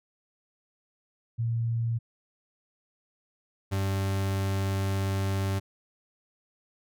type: tone pair in turn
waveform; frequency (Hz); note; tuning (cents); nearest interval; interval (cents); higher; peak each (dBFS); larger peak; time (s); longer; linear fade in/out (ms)
sine / 40% pulse; 115.7 / 97.29; A#2 / G2; -13 / -13; minor third; 300; first; -25; neither; 1.38-1.99 / 3.71-5.6; second; 20
effects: none